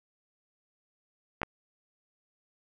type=clicks; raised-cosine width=0.5 ms; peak=-15 dBFS; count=2; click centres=1.417 / 1.432 s; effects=none